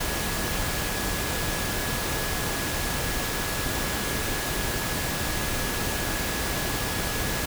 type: tone in noise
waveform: sine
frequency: 1680 Hz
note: G#6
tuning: 19 cents sharp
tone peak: -37 dBFS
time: 0-7.46 s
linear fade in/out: 10 ms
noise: pink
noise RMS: -28 dBFS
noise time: 0-7.46 s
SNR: -12 dB
effects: none